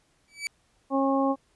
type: tone with exponential growth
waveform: sawtooth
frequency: 2297 Hz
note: D7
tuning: 39 cents flat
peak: -22 dBFS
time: 0.28-0.47 s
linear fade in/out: 0 ms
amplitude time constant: 41 ms
type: harmonic tone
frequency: 271.9 Hz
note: C#4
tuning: 33 cents flat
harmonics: 1 / 2 / 3 / 4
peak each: -24 / -27 / -29 / -30 dBFS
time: 0.9-1.36 s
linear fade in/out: 50 ms
effects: pink hiss -67 dBFS RMS until 1.55 s + resampled to 24000 Hz